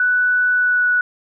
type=tone with pitch glide; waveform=sine; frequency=1485 to 1473 Hz; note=F#6 to F#6; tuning=+6 to -8 cents; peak=-13 dBFS; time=0-1.01 s; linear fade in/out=2 ms; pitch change=-14 cents; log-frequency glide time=0.53-0.86 s; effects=none